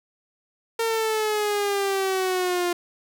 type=exponential sweep; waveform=sawtooth; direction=down; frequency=458.2 to 349.2 Hz; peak=-18 dBFS; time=0.79-2.73 s; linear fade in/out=5 ms; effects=none